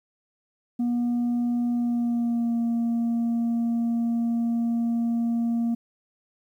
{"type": "tone with pitch glide", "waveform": "sine", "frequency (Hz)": [240.2, 233.1], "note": ["B3", "A#3"], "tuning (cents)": [-48, 0], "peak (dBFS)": -19, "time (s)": [0.79, 5.75], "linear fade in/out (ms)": 10, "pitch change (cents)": -52, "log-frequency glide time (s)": [1.72, 2.57], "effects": ["tanh soft clip ceiling -21 dBFS", "10-bit"]}